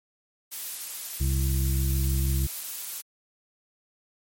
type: noise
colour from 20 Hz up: blue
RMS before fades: -34 dBFS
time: 0.51-3.02 s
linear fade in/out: 20 ms
type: harmonic tone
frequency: 66.4 Hz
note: C2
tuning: 26 cents sharp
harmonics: 1 / 2 / 3 / 5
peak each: -23 / -28 / -38 / -39 dBFS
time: 1.2-2.47 s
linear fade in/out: 10 ms
effects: MP3 64 kbps